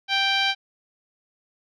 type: tone with low-pass filter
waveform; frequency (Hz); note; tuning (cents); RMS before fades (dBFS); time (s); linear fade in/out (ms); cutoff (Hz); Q
10% pulse; 784; G5; 0; -22; 0.08-0.55; 50; 3900; 1.6
effects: none